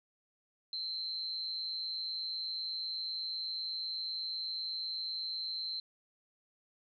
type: tone with amplitude modulation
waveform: sine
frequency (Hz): 4106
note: C8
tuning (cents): -33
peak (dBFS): -32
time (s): 0.73-5.8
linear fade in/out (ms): 2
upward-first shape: sine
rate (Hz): 160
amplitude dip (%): 80
effects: none